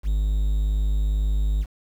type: tone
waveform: triangle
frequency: 51.1 Hz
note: G#1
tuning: 27 cents flat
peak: -17 dBFS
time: 0.03-1.66 s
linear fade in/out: 50 ms
effects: 8-bit